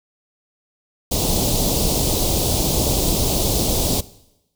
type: band-stop noise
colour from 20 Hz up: pink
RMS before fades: -19 dBFS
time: 1.11-4.01 s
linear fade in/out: 10 ms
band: 770 to 3500 Hz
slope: 24 dB/octave
effects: noise-tail reverb RT60 0.9 s tail -19 dB re dry